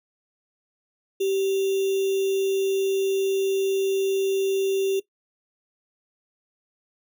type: tone with sample-and-hold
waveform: sine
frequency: 387.7 Hz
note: G4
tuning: 19 cents flat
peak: -20 dBFS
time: 1.2-5 s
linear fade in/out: 10 ms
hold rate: 3150 Hz
effects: noise-tail reverb RT60 0.1 s tail -18 dB re dry